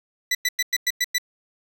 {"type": "tone bursts", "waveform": "20% pulse", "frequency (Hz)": 1979, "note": "B6", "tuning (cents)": 3, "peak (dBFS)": -14, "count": 7, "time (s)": [0.31, 1.183], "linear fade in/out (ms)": 5, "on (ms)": 39, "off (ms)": 100, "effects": []}